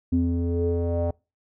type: tone with low-pass filter sweep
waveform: square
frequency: 85.4 Hz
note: F2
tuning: 38 cents flat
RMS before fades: -24 dBFS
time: 0.12-1.11 s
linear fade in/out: 5 ms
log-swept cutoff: 260 to 660 Hz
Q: 6.2
effects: noise-tail reverb RT60 0.3 s tail -26 dB re dry